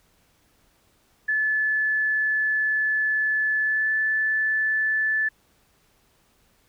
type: tone with pitch glide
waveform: sine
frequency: 1731 to 1745.1 Hz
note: A6 to A6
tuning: -29 to -15 cents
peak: -20 dBFS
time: 1.28-5.29 s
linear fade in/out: 10 ms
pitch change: +14 cents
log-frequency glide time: 3.62-3.91 s
effects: pink hiss -63 dBFS RMS until 6.68 s